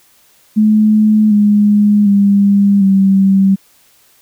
sine tone with pitch steps, 214.3 / 207.2 / 200.4 / 193.81 Hz, A3 / G#3 / G3 / G3, -45 / -4 / +38 / -19 cents, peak -6 dBFS, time 0.56-3.56 s, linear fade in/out 20 ms, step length 750 ms, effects white hiss -50 dBFS RMS until 4.21 s

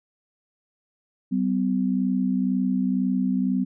sine tone pair together, 191.58 / 253.6 Hz, G3 / B3, -39 / +46 cents, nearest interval perfect fourth, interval 485 cents, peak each -23 dBFS, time 1.31-3.65 s, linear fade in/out 20 ms, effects none

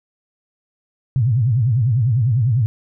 sine tone with vibrato, 119.7 Hz, A#2, 46 cents sharp, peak -13 dBFS, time 1.16-2.66 s, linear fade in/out 0 ms, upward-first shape sine, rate 10 Hz, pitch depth 240 cents each way, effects none

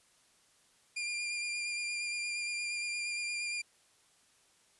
sawtooth tone with vibrato, 2400 Hz, D7, 37 cents sharp, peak -31 dBFS, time 0.96-3.62 s, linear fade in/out 10 ms, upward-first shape sine, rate 8.6 Hz, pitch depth 17 cents each way, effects white hiss -67 dBFS RMS until 4.79 s + resampled to 24000 Hz

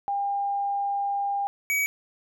sine / square tone pair in turn, 802 / 2268 Hz, G5 / C#7, +39 / +39 cents, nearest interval octave + tritone, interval 1800 cents, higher second, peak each -24 / -23 dBFS, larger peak second, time 0.08-1.47 / 1.7-1.86 s, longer first, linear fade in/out 0 ms, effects none

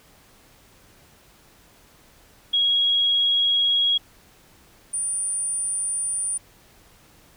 sine tone pair in turn, 3306 / 9351 Hz, G#7 / D9, -9 / -9 cents, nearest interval octave + tritone, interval 1800 cents, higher second, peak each -17 / -23 dBFS, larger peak first, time 2.53-3.98 / 4.93-6.38 s, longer neither, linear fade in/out 10 ms, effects pink hiss -54 dBFS RMS until 7.36 s

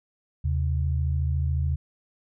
sine tone pair together, 79.08 / 133 Hz, D#2 / C3, +29 / +29 cents, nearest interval major sixth, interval 900 cents, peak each -23 / -28 dBFS, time 0.44-1.76 s, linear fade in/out 10 ms, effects none

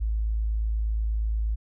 sine tone, 54.2 Hz, A1, 25 cents flat, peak -23 dBFS, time 0-1.56 s, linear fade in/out 20 ms, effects none

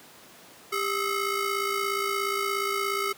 25% pulse ring-modulated tone, 851 Hz, G#5, 42 cents sharp, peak -19 dBFS, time 0.72-3.13 s, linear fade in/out 10 ms, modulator 454 Hz, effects pink hiss -50 dBFS RMS until 3.17 s + high-pass 200 Hz 12 dB/octave

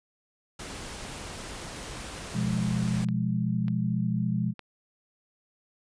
pink noise, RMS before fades -39 dBFS, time 0.59-3.05 s, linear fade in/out 5 ms
sine chord, F diminished, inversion second, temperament equal with one note detuned, 123.47 / 173.61 / 207.7 Hz, Cb3 / F3 / Ab3, 0 / -10 / 0 cents, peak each -29 dBFS, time 2.33-4.54 s, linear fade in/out 50 ms
clicks, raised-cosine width 0.3 ms, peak -27 dBFS, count 4, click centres 2.878 / 3.087 / 3.682 / 4.593 s
effects resampled to 22050 Hz

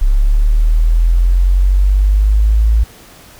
sine linear sweep, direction up, 33.95 to 55.6 Hz, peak -7 dBFS, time 0.01-2.84 s, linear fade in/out 10 ms, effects pink hiss -40 dBFS RMS until 3.39 s

